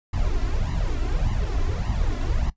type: noise with flanger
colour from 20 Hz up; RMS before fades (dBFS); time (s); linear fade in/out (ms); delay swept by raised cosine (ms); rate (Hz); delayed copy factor
brown; -23; 0.13-2.5; 5; 1 to 3; 1.7; +0.8
effects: noise-tail reverb RT60 0.1 s tail -18 dB re dry + resampled to 16000 Hz